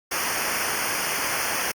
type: noise with comb filter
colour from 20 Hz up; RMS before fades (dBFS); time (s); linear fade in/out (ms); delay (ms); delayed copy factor
pink; -26; 0.11-1.72; 10; 0.26; -1
effects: Opus 48 kbps